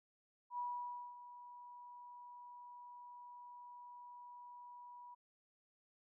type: tone with ADSR envelope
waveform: sine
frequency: 974 Hz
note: B5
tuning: 24 cents flat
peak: -38 dBFS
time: 0.5-5.15 s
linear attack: 84 ms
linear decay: 560 ms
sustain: -14 dB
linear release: 14 ms
effects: none